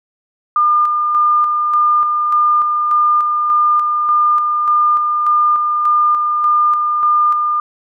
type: tone with tremolo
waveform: sine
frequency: 1206 Hz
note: D6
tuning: 46 cents sharp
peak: -9 dBFS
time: 0.56-7.6 s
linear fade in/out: 2 ms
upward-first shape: square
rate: 1.7 Hz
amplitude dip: 35%
effects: none